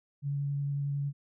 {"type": "tone with vibrato", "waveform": "sine", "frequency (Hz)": 141.7, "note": "C#3", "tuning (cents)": 38, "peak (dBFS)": -29, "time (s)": [0.22, 1.13], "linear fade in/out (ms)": 50, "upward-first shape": "triangle", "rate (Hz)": 11, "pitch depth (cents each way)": 12, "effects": []}